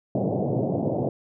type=band-pass noise; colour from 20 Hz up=pink; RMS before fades=-25 dBFS; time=0.15-1.09 s; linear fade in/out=2 ms; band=110 to 710 Hz; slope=48 dB/octave; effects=none